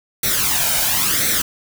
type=noise with flanger; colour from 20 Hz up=white; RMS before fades=-18 dBFS; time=0.23-1.42 s; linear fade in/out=5 ms; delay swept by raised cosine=0.5 to 1.35 ms; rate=0.97 Hz; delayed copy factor=+0.7; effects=none